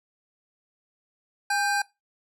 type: tone pair together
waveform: square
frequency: 816.3 / 1568 Hz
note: G#5 / G6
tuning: -30 / 0 cents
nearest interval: major seventh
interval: 1130 cents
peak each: -26 dBFS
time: 1.5-1.82 s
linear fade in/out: 5 ms
effects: noise-tail reverb RT60 0.2 s tail -19 dB re dry + low-pass 12000 Hz 12 dB/octave